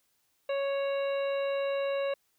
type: harmonic tone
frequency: 554.4 Hz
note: C#5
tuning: in tune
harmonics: 1 / 2 / 3 / 4 / 5 / 7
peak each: -28 / -41 / -45 / -46 / -43 / -48 dBFS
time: 0.49-2.14 s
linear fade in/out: 5 ms
effects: white hiss -73 dBFS RMS until 2.38 s